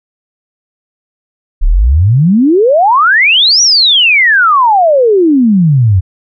sine exponential two-way sweep, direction up then down, 30.87 to 5920 to 87.5 Hz, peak -4 dBFS, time 1.61-6.01 s, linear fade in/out 20 ms, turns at 3.62 s, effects none

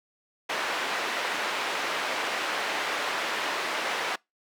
white band-pass noise, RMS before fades -30 dBFS, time 0.49-4.16 s, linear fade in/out 10 ms, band 410 to 2300 Hz, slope 12 dB/octave, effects noise-tail reverb RT60 0.2 s tail -25 dB re dry

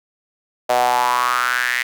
sawtooth tone with high-pass filter sweep, 123.47 Hz, B2, in tune, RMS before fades -18 dBFS, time 0.69-1.83 s, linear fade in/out 10 ms, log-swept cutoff 650 to 2000 Hz, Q 5.7, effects none

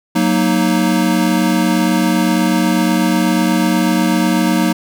square chord, D# minor, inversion first, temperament equal, 185 / 233.1 / 311.1 Hz, F#3 / A#3 / D#4, 0 / 0 / 0 cents, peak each -17 dBFS, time 0.15-4.73 s, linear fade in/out 10 ms, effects none

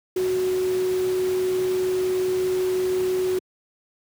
sine tone in noise, 370 Hz, F#4, in tune, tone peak -20 dBFS, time 0.16-3.39 s, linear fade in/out 5 ms, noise pink, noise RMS -36 dBFS, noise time 0.16-3.39 s, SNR +13 dB, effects high-pass 100 Hz 12 dB/octave

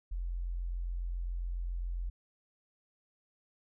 sine tone, 43.65 Hz, F1, in tune, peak -33 dBFS, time 0.11-2.1 s, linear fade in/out 10 ms, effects none

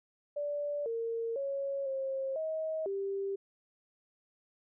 sine tone with pitch steps, 582 / 458.7 / 553 / 536 / 634 / 393.4 Hz, D5 / A#4 / C#5 / C5 / D#5 / G4, -16 / -28 / -4 / +42 / +32 / +6 cents, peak -32 dBFS, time 0.36-3.36 s, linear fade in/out 10 ms, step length 500 ms, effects none

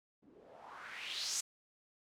blue noise with low-pass filter sweep, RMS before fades -44 dBFS, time 0.22-1.41 s, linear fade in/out 10 ms, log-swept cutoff 250 to 7400 Hz, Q 3.3, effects none

